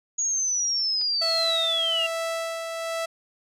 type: linear sweep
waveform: sine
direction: down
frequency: 6720 to 2731 Hz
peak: -22 dBFS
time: 0.18-2.07 s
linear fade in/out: 10 ms
type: click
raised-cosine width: 0.2 ms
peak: -26 dBFS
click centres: 1.014 s
type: tone with tremolo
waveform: sawtooth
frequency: 659.3 Hz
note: E5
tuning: in tune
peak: -22 dBFS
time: 1.21-3.06 s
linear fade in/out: 10 ms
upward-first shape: sine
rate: 1.2 Hz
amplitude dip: 40%
effects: low-pass 11000 Hz 12 dB/octave